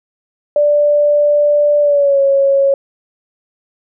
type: tone with pitch glide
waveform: sine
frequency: 587.3 to 551.1 Hz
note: D5 to C#5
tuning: 0 to -10 cents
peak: -8 dBFS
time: 0.56-2.74 s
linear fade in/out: 2 ms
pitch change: -110 cents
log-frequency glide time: 1.81-2.2 s
effects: none